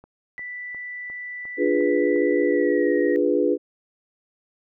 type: click train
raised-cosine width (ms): 1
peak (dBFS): -33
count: 7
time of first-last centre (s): 0.04-2.16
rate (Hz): 2.83
type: tone with pitch glide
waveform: sine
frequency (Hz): 1975.5 to 1884.1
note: B6 to A#6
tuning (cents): 0 to +18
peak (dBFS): -31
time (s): 0.38-3.16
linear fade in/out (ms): 0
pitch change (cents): -82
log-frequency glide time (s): 2.45-2.91
type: chord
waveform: sine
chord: D diminished seventh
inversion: none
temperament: equal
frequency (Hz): 293.7 / 349.2 / 415.3 / 493.9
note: D4 / F4 / Ab4 / Cb5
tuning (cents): 0 / 0 / 0 / 0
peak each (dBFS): -23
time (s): 1.57-3.58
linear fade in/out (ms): 50
effects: none